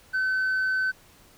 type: tone with tanh clipping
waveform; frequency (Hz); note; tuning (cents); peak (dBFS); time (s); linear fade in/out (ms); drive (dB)
sine; 1524; G6; -49; -23; 0.13-0.92; 20; 1
effects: pink hiss -55 dBFS RMS until 1.37 s